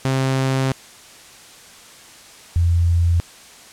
sawtooth / sine tone pair in turn, 132.8 / 85.42 Hz, C3 / F2, +26 / -38 cents, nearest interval minor sixth, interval 764 cents, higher first, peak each -13 dBFS, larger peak neither, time 0.05-0.72 / 2.56-3.2 s, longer first, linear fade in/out 0 ms, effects white hiss -43 dBFS RMS until 3.72 s + low-pass 9000 Hz 12 dB/octave

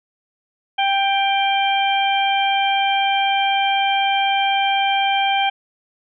harmonic tone, 788 Hz, G5, 9 cents sharp, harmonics 1 / 2 / 3 / 4, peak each -17 / -27 / -23 / -23 dBFS, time 0.78-5.5 s, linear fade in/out 10 ms, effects none

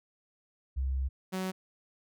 sine / sawtooth tone pair in turn, 66.2 / 187.24 Hz, C2 / F#3, +21 / +21 cents, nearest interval octave + tritone, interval 1800 cents, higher second, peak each -28 dBFS, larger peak neither, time 0.76-1.09 / 1.32-1.52 s, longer first, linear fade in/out 20 ms, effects none

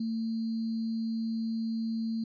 sine tone with sample-and-hold, 225.4 Hz, A3, 42 cents sharp, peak -29 dBFS, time 0-2.24 s, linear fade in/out 5 ms, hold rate 4410 Hz, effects resampled to 11025 Hz

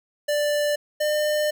square tone pair in turn, 589 / 602.4 Hz, D5 / D5, +5 / +44 cents, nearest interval unison, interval 39 cents, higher second, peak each -21 dBFS, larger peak neither, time 0.28-0.76 / 1-1.51 s, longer second, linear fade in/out 10 ms, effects none

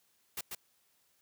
white noise with echo, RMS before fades -38 dBFS, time 0.37-0.41 s, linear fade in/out 5 ms, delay 140 ms, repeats 1, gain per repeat -3 dB, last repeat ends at 0.55 s, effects white hiss -72 dBFS RMS until 1.21 s + high-pass 60 Hz 12 dB/octave

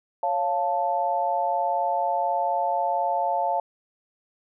sine chord, Db augmented, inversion none, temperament equal, 554.4 / 698.5 / 880 Hz, Db5 / F5 / A5, 0 / 0 / 0 cents, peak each -29 / -25 / -25 dBFS, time 0.23-3.6 s, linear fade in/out 2 ms, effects none

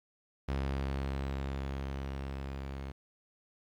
sawtooth tone with level ramp, 68 Hz, C#2, 33 cents flat, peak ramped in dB -27 to -35 dBFS, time 0.48-2.92 s, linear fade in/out 10 ms, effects low-pass 4000 Hz 12 dB/octave + 11-bit

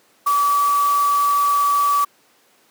sine tone in noise, 1148 Hz, D6, 40 cents flat, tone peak -14 dBFS, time 0.26-2.05 s, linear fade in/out 10 ms, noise white, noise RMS -31 dBFS, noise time 0.26-2.05 s, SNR +14 dB, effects pink hiss -56 dBFS RMS until 2.7 s + high-pass 300 Hz 12 dB/octave

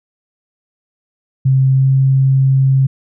sine tone with pitch glide, 132.9 to 134.06 Hz, C3 to C3, +27 to +42 cents, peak -8 dBFS, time 1.45-2.87 s, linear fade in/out 10 ms, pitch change +15 cents, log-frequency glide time 1.74-1.88 s, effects none

